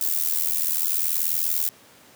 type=noise with amplitude modulation; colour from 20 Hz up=violet; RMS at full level=-20 dBFS; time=0.01-1.69 s; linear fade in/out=2 ms; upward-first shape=sine; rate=80.5 Hz; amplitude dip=85%; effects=pink hiss -51 dBFS RMS until 2.15 s + high-pass 150 Hz 12 dB/octave